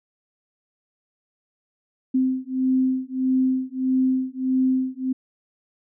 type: beating tone pair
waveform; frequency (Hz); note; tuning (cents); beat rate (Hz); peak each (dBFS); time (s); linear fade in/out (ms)
sine; 258.8 / 260.4; C4 / C4; -19 / -8; 1.6; -22; 2.14-5.13; 10
effects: none